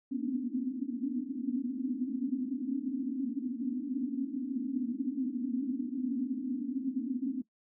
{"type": "band-pass noise", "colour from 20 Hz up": "white", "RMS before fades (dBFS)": -34, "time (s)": [0.11, 7.42], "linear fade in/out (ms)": 10, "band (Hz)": [240, 280], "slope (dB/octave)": 96, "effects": ["noise-tail reverb RT60 0.1 s tail -19 dB re dry"]}